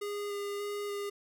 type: tone with vibrato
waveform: square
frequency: 407.8 Hz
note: G#4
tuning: 32 cents flat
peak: -35 dBFS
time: 0.01-1.1 s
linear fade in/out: 10 ms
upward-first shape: square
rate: 1.7 Hz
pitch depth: 10 cents each way
effects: none